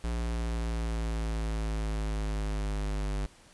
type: linear sweep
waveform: square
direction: down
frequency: 58.2 to 49.83 Hz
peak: -30 dBFS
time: 0.04-3.26 s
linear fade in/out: 0 ms
effects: pink hiss -57 dBFS RMS until 3.53 s + resampled to 24000 Hz